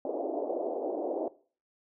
white band-pass noise, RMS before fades -33 dBFS, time 0.05-1.28 s, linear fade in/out 2 ms, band 290 to 710 Hz, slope 48 dB/octave, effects noise-tail reverb RT60 0.4 s tail -18 dB re dry

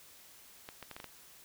clicks, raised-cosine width 0.3 ms, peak -28 dBFS, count 6, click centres 0.689 / 0.827 / 0.913 / 0.965 / 1.001 / 1.043 s, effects white hiss -57 dBFS RMS until 1.44 s

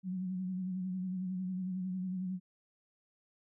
sine tone with vibrato, 185 Hz, F#3, in tune, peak -34 dBFS, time 0.03-2.4 s, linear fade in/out 50 ms, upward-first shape sine, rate 11 Hz, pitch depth 43 cents each way, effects none

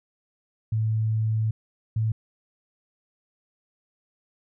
sine tone pair in turn, 110 / 110.47 Hz, A2 / A2, 0 / +7 cents, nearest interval unison, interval 7 cents, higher second, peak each -21 dBFS, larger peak neither, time 0.72-1.51 / 1.96-2.12 s, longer first, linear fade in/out 5 ms, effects none

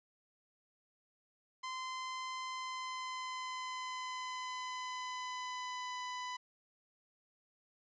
sawtooth tone with pitch glide, 1033 to 998.4 Hz, C6 to B5, -22 to +19 cents, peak -36 dBFS, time 1.63-6.37 s, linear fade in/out 10 ms, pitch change -59 cents, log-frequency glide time 2.48-6.01 s, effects resampled to 16000 Hz

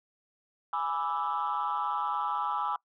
sine chord, E dominant seventh, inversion first, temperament equal, 830.6 / 987.8 / 1174.7 / 1318.5 Hz, G#5 / B5 / D6 / E6, 0 / 0 / 0 / 0 cents, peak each -33 dBFS, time 0.73-2.76 s, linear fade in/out 2 ms, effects noise-tail reverb RT60 0.1 s tail -22 dB re dry + tanh soft clip ceiling -22 dBFS

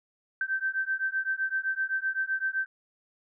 sine beating tone pair, 1550 / 1557.8 Hz, G6 / G6, -20 / -11 cents, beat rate 7.8 Hz, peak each -30 / -30 dBFS, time 0.41-2.66 s, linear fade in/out 2 ms, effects none

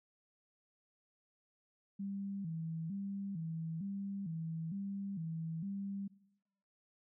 sine tone with vibrato, 179.3 Hz, F3, 46 cents sharp, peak -38 dBFS, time 1.99-6.08 s, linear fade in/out 10 ms, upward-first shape square, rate 1.1 Hz, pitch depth 170 cents each way, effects noise-tail reverb RT60 0.9 s tail -21 dB re dry

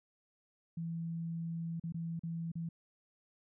sine tone with dropouts, 166.2 Hz, E3, 15 cents sharp, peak -36 dBFS, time 0.77-2.69 s, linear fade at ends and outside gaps 5 ms, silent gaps 1.798-1.837 / 1.923-1.943 / 2.194-2.234 / 2.518-2.554 s, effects none

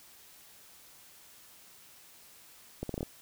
accelerating click train, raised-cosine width 2 ms, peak -21 dBFS, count 6, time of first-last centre 2.83-3.03 s, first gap 63 ms, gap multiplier 0.77, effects white hiss -56 dBFS RMS until 3.21 s

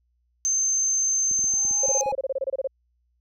sine tone, 6272 Hz, G8, in tune, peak -20 dBFS, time 0.45-2.01 s, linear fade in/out 0 ms
clicks, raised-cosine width 3 ms, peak -30 dBFS, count 9, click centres 1.313 / 1.392 / 1.442 / 1.539 / 1.651 / 1.711 / 1.884 / 2.06 / 2.125 s
triangle tone with exponential growth, 830.6 Hz, G#5, in tune, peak -21 dBFS, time 1.38-2.12 s, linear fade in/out 5 ms, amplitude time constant 160 ms
sine tone bursts, 536 Hz, C5, 42 cents sharp, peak -22 dBFS, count 15, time 1.83-2.674 s, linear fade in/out 5 ms, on 32 ms, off 26 ms
effects added 60 Hz sine -66 dBFS peak until 3.2 s

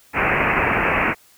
white low-pass noise, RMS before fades -19 dBFS, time 0.13-1.15 s, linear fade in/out 50 ms, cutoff 2600 Hz, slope 96 dB/octave, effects white hiss -53 dBFS RMS until 1.37 s

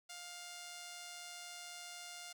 5% pulse tone with amplitude modulation, 704 Hz, F5, 14 cents sharp, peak -35 dBFS, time 0.09-2.33 s, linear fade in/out 10 ms, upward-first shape sine, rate 154 Hz, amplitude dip 30%, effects none

